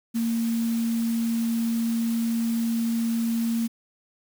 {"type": "tone in noise", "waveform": "sine", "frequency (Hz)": 230, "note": "A#3", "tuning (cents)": -23, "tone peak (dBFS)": -22, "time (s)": [0.14, 3.68], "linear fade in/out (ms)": 20, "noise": "white", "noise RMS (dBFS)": -40, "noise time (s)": [0.14, 3.68], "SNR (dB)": 15, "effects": []}